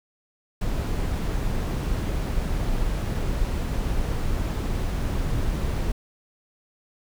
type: noise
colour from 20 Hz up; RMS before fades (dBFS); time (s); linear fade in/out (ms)
brown; -25; 0.61-5.92; 5
effects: none